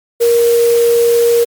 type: tone in noise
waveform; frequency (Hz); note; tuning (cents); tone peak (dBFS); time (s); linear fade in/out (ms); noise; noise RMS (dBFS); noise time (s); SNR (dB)
sine; 470; A#4; +14; -7; 0.2-1.45; 20; white; -24; 0.2-1.45; +14
effects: MP3 96 kbps